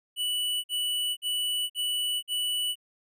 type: tone bursts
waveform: square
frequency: 2960 Hz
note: F#7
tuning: in tune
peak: -27 dBFS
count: 5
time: 0.16-2.756 s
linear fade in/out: 50 ms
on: 480 ms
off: 49 ms
effects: none